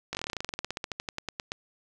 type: slowing click train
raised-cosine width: 0.2 ms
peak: -15 dBFS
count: 26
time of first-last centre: 0.13-1.519 s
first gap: 19 ms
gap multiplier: 1.08
effects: none